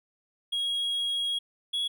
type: tone pair in turn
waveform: triangle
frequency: 3298 / 3352 Hz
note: G#7 / G#7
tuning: -13 / +15 cents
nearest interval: unison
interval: 28 cents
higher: second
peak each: -25 dBFS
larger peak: neither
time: 0.52-1.39 / 1.73-1.88 s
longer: first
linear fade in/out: 10 ms
effects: none